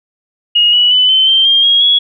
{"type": "tone with pitch steps", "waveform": "sine", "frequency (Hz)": [2874, 2938, 3003, 3070, 3138, 3207, 3279, 3351], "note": ["F7", "F#7", "F#7", "G7", "G7", "G7", "G#7", "G#7"], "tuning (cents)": [49, -13, 25, -37, 1, 39, -23, 15], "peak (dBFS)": -6, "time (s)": [0.55, 1.99], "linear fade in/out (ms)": 10, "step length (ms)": 180, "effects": []}